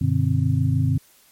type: tone cluster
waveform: sine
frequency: 96.5 / 123.1 / 149.3 / 261.5 Hz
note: G2 / B2 / D3 / C4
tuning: -27 / -5 / +29 / -1 cents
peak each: -22 / -21 / -22 / -27 dBFS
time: 0.01-0.98 s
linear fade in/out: 5 ms
effects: white hiss -55 dBFS RMS until 1.31 s + MP3 64 kbps